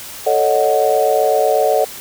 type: chord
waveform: sine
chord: D# half-diminished seventh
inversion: second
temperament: equal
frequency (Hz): 440 / 554.4 / 622.3 / 740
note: A4 / C#5 / D#5 / F#5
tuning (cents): 0 / 0 / 0 / 0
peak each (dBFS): -17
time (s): 0.26-1.85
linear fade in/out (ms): 10
effects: white hiss -32 dBFS RMS until 2 s